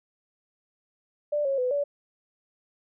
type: tone with pitch steps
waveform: sine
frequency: 590 / 547 / 502 / 573 Hz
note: D5 / C#5 / B4 / D5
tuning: +8 / -23 / +28 / -43 cents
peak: -23 dBFS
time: 1.32-1.84 s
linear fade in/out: 10 ms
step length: 130 ms
effects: none

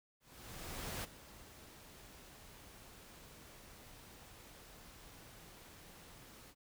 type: noise with ADSR envelope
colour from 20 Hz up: pink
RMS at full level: -42 dBFS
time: 0.2-6.55 s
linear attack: 840 ms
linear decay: 14 ms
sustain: -15 dB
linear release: 57 ms
effects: none

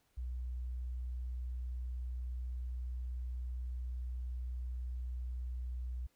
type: tone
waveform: sine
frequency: 61.74 Hz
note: B1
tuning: in tune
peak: -37 dBFS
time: 0.17-6.07 s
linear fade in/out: 10 ms
effects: pink hiss -75 dBFS RMS until 6.15 s

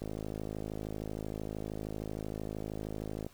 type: click train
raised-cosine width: 2 ms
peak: -25 dBFS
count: 173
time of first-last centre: 0.02-3.265 s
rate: 53 Hz
effects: pink hiss -61 dBFS RMS until 3.33 s

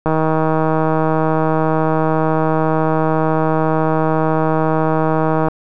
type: click train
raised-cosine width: 1 ms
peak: -3 dBFS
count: 858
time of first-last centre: 0.06-5.484 s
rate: 158 Hz
effects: none

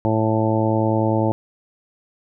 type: harmonic tone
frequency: 110.1 Hz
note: A2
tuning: 2 cents sharp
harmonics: 1 / 2 / 3 / 4 / 5 / 6 / 7 / 8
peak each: -21 / -24 / -22 / -29 / -24 / -28 / -31 / -26 dBFS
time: 0.05-1.32 s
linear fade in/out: 0 ms
effects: none

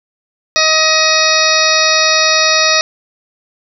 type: harmonic tone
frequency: 630 Hz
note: D#5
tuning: 21 cents sharp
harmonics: 1 / 2 / 3 / 4 / 6 / 7 / 8 / 9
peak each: -17 / -17 / -17 / -17 / -17 / -17 / -17 / -17 dBFS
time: 0.56-2.81 s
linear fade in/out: 0 ms
effects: none

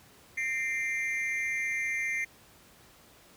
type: tone with amplitude modulation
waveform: triangle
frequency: 2093 Hz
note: C7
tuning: in tune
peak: -23 dBFS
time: 0.37-2.25 s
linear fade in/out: 10 ms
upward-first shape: sine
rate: 265 Hz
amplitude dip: 95%
effects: pink hiss -57 dBFS RMS until 3.36 s + high-pass 60 Hz 12 dB/octave

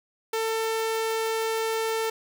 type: tone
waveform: sawtooth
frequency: 446.8 Hz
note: A4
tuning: 27 cents sharp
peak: -21 dBFS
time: 0.33-2.1 s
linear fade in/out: 5 ms
effects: none

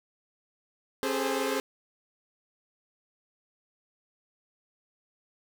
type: tone cluster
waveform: sawtooth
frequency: 269.6 / 405.4 / 431.5 / 520 Hz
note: C#4 / G#4 / A4 / C5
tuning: -48 / -42 / -34 / -11 cents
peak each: -29 dBFS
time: 1.03-1.6 s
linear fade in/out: 0 ms
effects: none

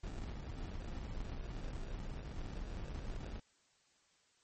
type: noise with sample-and-hold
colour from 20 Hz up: brown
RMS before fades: -43 dBFS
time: 0.03-3.4 s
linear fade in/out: 10 ms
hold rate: 1050 Hz
effects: white hiss -72 dBFS RMS until 4.43 s + MP3 32 kbps

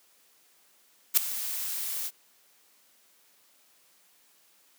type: noise with ADSR envelope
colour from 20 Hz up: blue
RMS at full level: -17 dBFS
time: 1.14-2.11 s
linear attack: 33 ms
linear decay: 4 ms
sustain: -16 dB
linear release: 46 ms
effects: white hiss -63 dBFS RMS until 4.78 s + high-pass 200 Hz 12 dB/octave

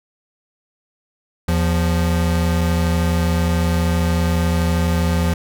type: tone pair together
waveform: square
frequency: 81.74 / 173.2 Hz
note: E2 / F3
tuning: -14 / -14 cents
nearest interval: octave + minor second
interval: 1300 cents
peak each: -18 / -20 dBFS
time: 1.48-5.34 s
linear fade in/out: 5 ms
effects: none

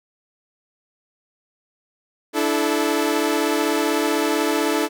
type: chord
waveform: sawtooth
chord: D suspended second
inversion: none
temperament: equal with one note detuned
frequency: 293.7 / 329.6 / 434.9 Hz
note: D4 / E4 / A4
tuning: 0 / 0 / -20 cents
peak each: -19 dBFS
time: 2.33-4.89 s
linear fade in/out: 50 ms
effects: none

